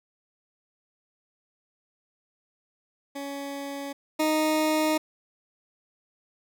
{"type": "tone pair in turn", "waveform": "20% pulse", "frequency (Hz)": [280, 310.3], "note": ["C#4", "D#4"], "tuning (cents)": [18, -5], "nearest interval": "major second", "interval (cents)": 177, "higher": "second", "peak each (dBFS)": [-28, -17], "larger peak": "second", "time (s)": [[3.15, 3.93], [4.19, 4.98]], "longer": "second", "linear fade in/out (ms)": 10, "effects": []}